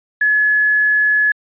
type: tone with quantisation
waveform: sine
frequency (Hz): 1703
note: G#6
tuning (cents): +43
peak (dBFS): -11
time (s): 0.21-1.32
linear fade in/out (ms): 5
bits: 6
effects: resampled to 8000 Hz